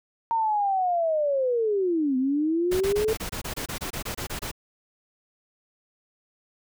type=linear two-way sweep; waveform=sine; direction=down then up; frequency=926 to 252.6 to 445.2 Hz; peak=-21 dBFS; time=0.31-3.13 s; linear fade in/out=0 ms; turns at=2.17 s
type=noise bursts; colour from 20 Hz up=pink; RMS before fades=-32 dBFS; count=15; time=2.71-4.515 s; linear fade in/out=10 ms; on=97 ms; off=25 ms
effects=none